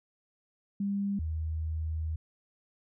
sine tone pair in turn, 200 / 79.37 Hz, G3 / D#2, +35 / +35 cents, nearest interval octave + major third, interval 1600 cents, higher first, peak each -28 / -30 dBFS, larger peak first, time 0.8-1.19 / 1.19-2.16 s, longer second, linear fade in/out 5 ms, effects none

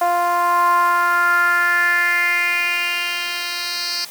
10% pulse tone with band-pass filter sweep, 349.2 Hz, F4, in tune, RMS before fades -18 dBFS, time 0.01-4.05 s, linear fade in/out 5 ms, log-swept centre 770 to 4600 Hz, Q 4.4, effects white hiss -37 dBFS RMS until 4.1 s + high-pass 200 Hz 12 dB/octave

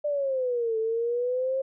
sine exponential two-way sweep, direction down then up, 597 to 440 to 538 Hz, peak -24 dBFS, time 0.04-1.62 s, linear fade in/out 10 ms, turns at 0.78 s, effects none

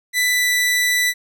sawtooth tone with pitch glide, 1990 to 1977.4 Hz, B6 to B6, +13 to +2 cents, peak -12 dBFS, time 0.13-1.14 s, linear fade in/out 50 ms, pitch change -11 cents, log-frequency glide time 0.25-0.51 s, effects none

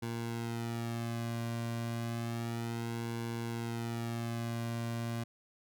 sawtooth tone with flanger, 116.54 Hz, A#2, in tune, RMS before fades -37 dBFS, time 0.02-5.24 s, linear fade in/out 10 ms, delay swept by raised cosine 1.6 to 2.32 ms, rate 0.31 Hz, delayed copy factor -0.85, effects none

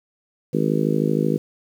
harmonic tone, 53 Hz, G#1, 36 cents sharp, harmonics 3 / 4 / 5 / 6 / 7 / 8 / 9, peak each -23 / -24 / -25 / -26 / -26 / -27 / -28 dBFS, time 0.53-1.38 s, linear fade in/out 10 ms, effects 8-bit

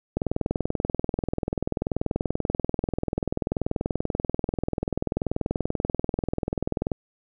click train, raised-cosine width 2 ms, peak -11 dBFS, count 140, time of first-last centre 0.17-6.918 s, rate 20.6 Hz, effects none

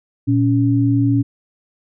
sine tone pair together, 116.73 / 280.3 Hz, A#2 / C#4, +3 / +19 cents, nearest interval octave + minor third, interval 1516 cents, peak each -15 dBFS, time 0.27-1.23 s, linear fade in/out 20 ms, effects none

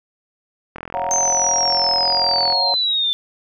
click train, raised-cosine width 0.5 ms, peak -15 dBFS, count 76, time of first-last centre 0.76-2.525 s, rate 42.5 Hz
sine chord, Gb major seventh, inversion second, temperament equal, 554.4 / 698.5 / 740 / 932.3 Hz, Db5 / F5 / Gb5 / Bb5, 0 / 0 / 0 / 0 cents, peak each -27 / -26 / -25 / -24 dBFS, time 0.94-2.74 s, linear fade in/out 0 ms
sine linear sweep, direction down, 6310 to 3520 Hz, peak -16 dBFS, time 1.11-3.13 s, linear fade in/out 0 ms
effects none

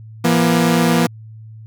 sawtooth tone pair together, 168.64 / 238.5 Hz, E3 / A#3, +40 / +40 cents, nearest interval tritone, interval 600 cents, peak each -11 dBFS, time 0.24-1.07 s, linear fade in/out 10 ms, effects added 110 Hz sine -34 dBFS peak until 1.66 s

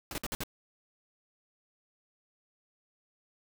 pink noise with exponential decay, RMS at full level -35 dBFS, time 0.11-0.22 s, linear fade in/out 2 ms, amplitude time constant 23 ms
pink noise bursts, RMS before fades -35 dBFS, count 4, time 0.15-0.435 s, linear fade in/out 0 ms, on 30 ms, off 55 ms
effects none

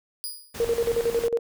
10% pulse tone with exponential decay, 4915 Hz, D#8, 22 cents flat, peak -21 dBFS, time 0.24-0.63 s, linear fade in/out 0 ms, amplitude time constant 84 ms
pink noise, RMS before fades -37 dBFS, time 0.54-1.28 s, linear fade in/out 10 ms
sine tone with tremolo, 466.2 Hz, A#4, in tune, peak -19 dBFS, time 0.6-1.39 s, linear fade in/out 2 ms, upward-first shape square, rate 11 Hz, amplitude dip 75%
effects none

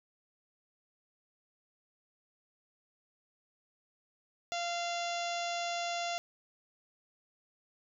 harmonic tone, 691 Hz, F5, 19 cents flat, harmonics 1 / 2 / 3 / 4 / 5 / 6 / 7 / 8 / 9 / 10, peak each -35 / -44 / -44 / -43 / -44 / -48 / -48 / -49 / -50 / -48 dBFS, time 4.52-6.18 s, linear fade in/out 0 ms, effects none

